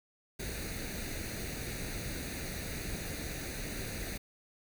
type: noise with comb filter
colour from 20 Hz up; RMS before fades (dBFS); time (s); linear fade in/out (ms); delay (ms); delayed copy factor
pink; -39; 0.39-4.18; 10; 0.47; +0.7
effects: none